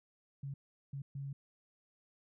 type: tone bursts at uneven times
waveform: sine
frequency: 138.59 Hz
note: C#3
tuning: in tune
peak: -39 dBFS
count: 3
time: 0.43-0.54 / 0.93-1.02 / 1.15-1.33 s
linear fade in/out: 5 ms
effects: none